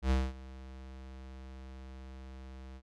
square tone with ADSR envelope, 65.41 Hz, C2, in tune, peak -25 dBFS, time 0.02-2.82 s, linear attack 87 ms, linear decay 220 ms, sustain -21 dB, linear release 59 ms, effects low-pass 6000 Hz 12 dB/octave

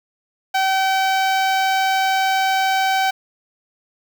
sawtooth tone with notch filter, 767 Hz, G5, 38 cents flat, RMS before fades -18 dBFS, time 0.54-3.11 s, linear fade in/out 10 ms, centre 10000 Hz, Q 0.66, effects 7-bit

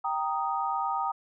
sine chord, Eb major, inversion first, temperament equal, 784 / 932.3 / 1244.5 Hz, G5 / Bb5 / Eb6, 0 / 0 / 0 cents, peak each -31 dBFS, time 0.04-1.12 s, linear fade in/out 10 ms, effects none

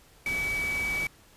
sine tone in noise, 2282 Hz, C#7, 50 cents sharp, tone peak -27 dBFS, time 0.26-1.07 s, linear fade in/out 2 ms, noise pink, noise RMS -38 dBFS, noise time 0.26-1.07 s, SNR +8 dB, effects pink hiss -57 dBFS RMS until 1.36 s + resampled to 32000 Hz

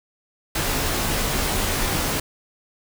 pink noise with comb filter, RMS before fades -23 dBFS, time 0.55-2.2 s, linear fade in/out 5 ms, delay 17 ms, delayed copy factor -0.65, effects none

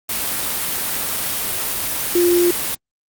sine tone in noise, 350 Hz, F4, 4 cents sharp, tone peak -12 dBFS, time 2.15-2.51 s, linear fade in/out 5 ms, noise white, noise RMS -22 dBFS, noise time 0.09-2.75 s, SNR +7 dB, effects Opus 32 kbps

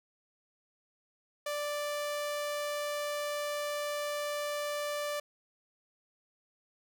sawtooth tone, 587.3 Hz, D5, in tune, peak -29 dBFS, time 1.46-5.2 s, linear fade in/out 5 ms, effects none

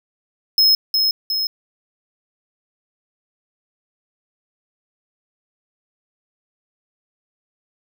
square tone with echo, 5160 Hz, E8, 38 cents flat, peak -11 dBFS, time 0.58-0.75 s, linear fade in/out 2 ms, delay 360 ms, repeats 2, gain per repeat -4 dB, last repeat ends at 1.47 s, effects none

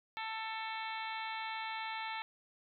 harmonic tone with a mistuned harmonic, 443.2 Hz, A4, 13 cents sharp, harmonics 2 / 3 / 4 / 5 / 6 / 7 / 8 / 9, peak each -41 / -47 / -47 / -45 / -49 / -53 / -52 / -51 dBFS, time 0.17-2.22 s, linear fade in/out 0 ms, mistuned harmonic 7, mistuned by +49 cents, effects none

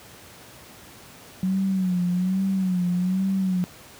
sine tone with vibrato, 185 Hz, F#3, in tune, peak -20 dBFS, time 1.43-3.64 s, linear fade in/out 0 ms, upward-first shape sine, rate 1.2 Hz, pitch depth 76 cents each way, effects pink hiss -46 dBFS RMS until 3.99 s + high-pass 80 Hz 12 dB/octave

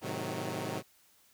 10% pulse chord, A diminished seventh, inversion none, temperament equal with one note detuned, 107.24 / 130.81 / 155.56 / 185 Hz, A2 / C3 / Eb3 / Gb3, -44 / 0 / 0 / 0 cents, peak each -32 dBFS, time 0.01-0.83 s, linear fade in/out 50 ms, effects white hiss -65 dBFS RMS until 1.33 s

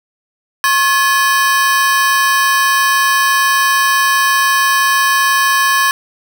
40% pulse ring-modulated tone, 1396.9 Hz, F6, in tune, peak -6 dBFS, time 0.64-5.91 s, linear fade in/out 0 ms, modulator 313 Hz, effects none

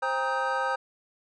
triangle tone cluster, 527 / 800 / 937 / 1259 / 1560 Hz, C5 / G5 / A#5 / D#6 / G6, +12 / +35 / +9 / +20 / -9 cents, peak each -30 dBFS, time 0.02-0.76 s, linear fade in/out 10 ms, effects resampled to 22050 Hz

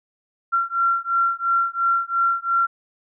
sine beating tone pair, 1367 / 1369.9 Hz, F6 / F6, -37 / -34 cents, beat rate 2.9 Hz, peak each -21 dBFS, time 0.52-2.67 s, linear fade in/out 20 ms, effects none

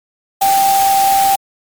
sine tone in noise, 784 Hz, G5, in tune, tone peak -9 dBFS, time 0.41-1.36 s, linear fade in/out 10 ms, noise white, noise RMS -20 dBFS, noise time 0.41-1.36 s, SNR +8 dB, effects MP3 96 kbps

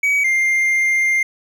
triangle tone pair in turn, 2268 / 2105 Hz, C#7 / C7, +39 / +10 cents, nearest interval minor second, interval 129 cents, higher first, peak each -12 dBFS, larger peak neither, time 0.03-0.24 / 0.24-1.23 s, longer second, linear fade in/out 5 ms, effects none

